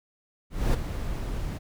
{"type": "noise with ADSR envelope", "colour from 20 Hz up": "brown", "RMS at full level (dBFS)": -21, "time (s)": [0.5, 1.59], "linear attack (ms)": 240, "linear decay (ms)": 10, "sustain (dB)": -10, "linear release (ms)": 25, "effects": []}